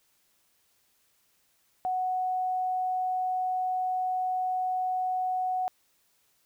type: tone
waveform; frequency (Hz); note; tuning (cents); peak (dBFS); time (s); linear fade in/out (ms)
sine; 740; F#5; 0; -26; 1.85-5.68; 0
effects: white hiss -69 dBFS RMS until 6.45 s